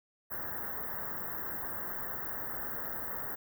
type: band-stop noise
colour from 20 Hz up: white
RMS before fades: -38 dBFS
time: 0.3-3.36 s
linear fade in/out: 20 ms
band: 1900 to 14000 Hz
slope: 96 dB/octave
effects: none